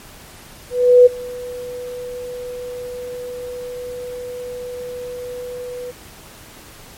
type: tone with ADSR envelope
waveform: sine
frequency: 493.9 Hz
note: B4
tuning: in tune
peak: -3 dBFS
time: 0.7-5.92 s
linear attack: 360 ms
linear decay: 17 ms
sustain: -23 dB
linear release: 21 ms
effects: pink hiss -41 dBFS RMS until 6.97 s + MP3 64 kbps